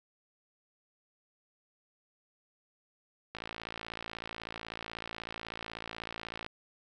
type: click train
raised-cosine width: 0.3 ms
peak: -23 dBFS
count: 176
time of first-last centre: 3.35-6.464 s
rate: 56.2 Hz
effects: none